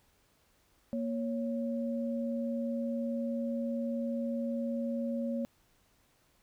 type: tone pair together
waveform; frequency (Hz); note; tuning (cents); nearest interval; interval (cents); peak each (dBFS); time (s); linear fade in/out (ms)
sine; 234.7 / 554.4; A#3 / C#5; +12 / 0; octave + minor third; 1488; -32 / -37; 0.93-5.45; 0
effects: pink hiss -69 dBFS RMS until 6.42 s